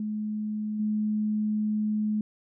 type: tone with level steps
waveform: sine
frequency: 212.9 Hz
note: G#3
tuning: 43 cents sharp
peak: -28 / -24 dBFS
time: 0-2.21 s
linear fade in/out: 2 ms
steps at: 0.79 s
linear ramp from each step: 10 ms
effects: none